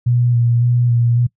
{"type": "tone with vibrato", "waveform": "sine", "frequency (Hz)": 120.1, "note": "B2", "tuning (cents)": -48, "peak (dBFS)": -11, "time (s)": [0.06, 1.27], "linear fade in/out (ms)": 10, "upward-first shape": "square", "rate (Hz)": 1.8, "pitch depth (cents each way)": 20, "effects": ["noise-tail reverb RT60 0.1 s tail -22 dB re dry"]}